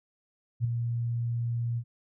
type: tone with ADSR envelope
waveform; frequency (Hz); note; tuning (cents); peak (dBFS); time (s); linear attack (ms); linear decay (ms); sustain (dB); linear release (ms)
sine; 118; A#2; +22; -21; 0.6-1.84; 46; 9; -6; 65
effects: none